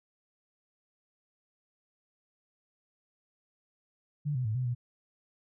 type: tone with pitch steps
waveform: sine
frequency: 146.9 / 126.9 / 108.4 / 127.2 / 121.7 Hz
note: D3 / B2 / A2 / C3 / B2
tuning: +1 / +47 / -25 / -48 / -25 cents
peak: -28 dBFS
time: 4.25-4.75 s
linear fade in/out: 20 ms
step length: 100 ms
effects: none